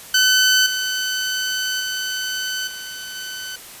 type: tone with level steps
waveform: 15% pulse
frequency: 1515 Hz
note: F#6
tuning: 40 cents sharp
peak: -6 / -14 / -16 / -24 / -22 dBFS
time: 0.14-3.56 s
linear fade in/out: 5 ms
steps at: 0.66 / 1.8 / 2.67 / 3.15 s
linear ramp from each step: 5 ms
effects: white hiss -39 dBFS RMS until 3.8 s + resampled to 32000 Hz